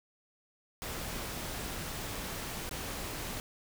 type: noise with dropouts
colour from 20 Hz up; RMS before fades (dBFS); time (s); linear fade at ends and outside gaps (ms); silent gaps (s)
pink; -39; 0.82-3.4; 0; 2.693-2.711
effects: none